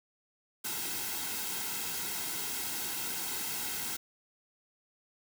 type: noise with comb filter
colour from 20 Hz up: white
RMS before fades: -36 dBFS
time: 0.64-3.97 s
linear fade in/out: 10 ms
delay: 1.7 ms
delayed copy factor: -0.65
effects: none